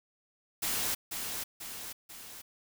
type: noise with echo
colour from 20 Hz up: white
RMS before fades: -32 dBFS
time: 0.62-0.95 s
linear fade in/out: 10 ms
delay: 490 ms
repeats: 3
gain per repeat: -5 dB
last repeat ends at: 2.42 s
effects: none